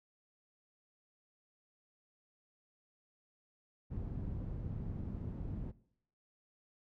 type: low-pass noise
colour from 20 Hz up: white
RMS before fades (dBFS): -41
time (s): 3.9-5.72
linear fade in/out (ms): 20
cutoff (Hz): 140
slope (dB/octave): 12
effects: noise-tail reverb RT60 0.7 s tail -20 dB re dry